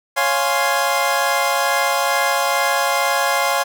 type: chord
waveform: 25% pulse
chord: Db major seventh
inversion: none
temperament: equal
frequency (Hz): 554.4 / 698.5 / 830.6 / 1046.5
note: Db5 / F5 / Ab5 / C6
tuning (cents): 0 / 0 / 0 / 0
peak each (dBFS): -18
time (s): 0.16-3.64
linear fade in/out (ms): 20
effects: none